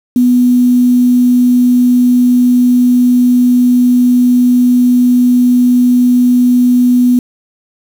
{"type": "tone with quantisation", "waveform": "sine", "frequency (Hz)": 246.9, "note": "B3", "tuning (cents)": 0, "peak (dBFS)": -5, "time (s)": [0.16, 7.19], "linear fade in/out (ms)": 2, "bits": 5, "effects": []}